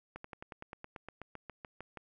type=slowing click train; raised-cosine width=0.5 ms; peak=-29 dBFS; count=16; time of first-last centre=0.16-1.973 s; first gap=84 ms; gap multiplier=1.05; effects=none